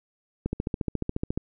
click train, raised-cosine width 3 ms, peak -14 dBFS, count 14, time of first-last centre 0.46-1.375 s, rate 14.2 Hz, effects none

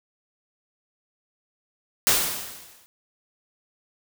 white noise with exponential decay, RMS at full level -17 dBFS, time 2.07-2.86 s, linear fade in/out 0 ms, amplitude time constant 170 ms, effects none

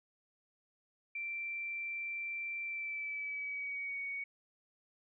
sine tone with pitch glide, 2349 to 2236 Hz, D7 to C#7, 0 to +14 cents, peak -37 dBFS, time 1.15-4.24 s, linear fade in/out 5 ms, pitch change -86 cents, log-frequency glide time 2.63-4 s, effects none

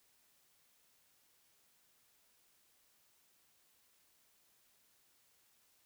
silence, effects white hiss -72 dBFS RMS until 5.85 s

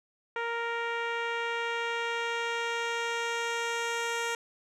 10% pulse tone with low-pass filter sweep, 466.1 Hz, A#4, in tune, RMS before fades -32 dBFS, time 0.36-4.35 s, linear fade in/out 2 ms, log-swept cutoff 2000 to 8700 Hz, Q 0.84, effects none

